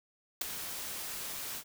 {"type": "noise with ADSR envelope", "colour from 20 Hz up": "white", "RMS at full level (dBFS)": -28, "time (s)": [0.41, 1.64], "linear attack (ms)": 6, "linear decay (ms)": 6, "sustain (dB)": -12, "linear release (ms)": 67, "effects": []}